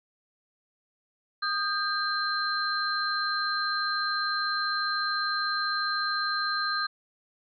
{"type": "tone cluster", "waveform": "sine", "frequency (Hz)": [1234, 1594, 4127], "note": ["D#6", "G6", "C8"], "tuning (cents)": [-15, 28, -25], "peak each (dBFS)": [-30, -30, -31], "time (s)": [1.42, 6.87], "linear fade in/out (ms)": 10, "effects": []}